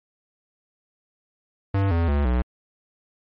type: tone with pitch steps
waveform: square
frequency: 98.2 / 84.02 / 71.89 / 61.51 Hz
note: G2 / E2 / D2 / B1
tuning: +4 / +34 / -36 / -6 cents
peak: -19 dBFS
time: 1.74-2.42 s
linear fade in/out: 5 ms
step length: 170 ms
effects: low-pass 2000 Hz 12 dB/octave + MP3 32 kbps